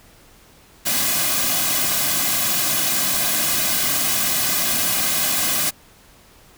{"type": "noise with comb filter", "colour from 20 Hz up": "white", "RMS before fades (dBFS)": -20, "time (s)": [0.85, 5.71], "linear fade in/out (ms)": 20, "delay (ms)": 2.2, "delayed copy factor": -0.7, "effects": ["pink hiss -50 dBFS RMS until 6.57 s"]}